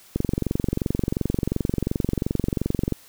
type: click train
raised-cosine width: 3 ms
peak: -9 dBFS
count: 64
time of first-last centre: 0.16-2.923 s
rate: 22.8 Hz
effects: white hiss -51 dBFS RMS until 3.08 s